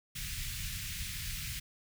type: band-stop noise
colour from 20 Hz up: pink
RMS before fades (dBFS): -39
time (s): 0.15-1.6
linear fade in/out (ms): 10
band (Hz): 150 to 1900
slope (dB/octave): 24
effects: none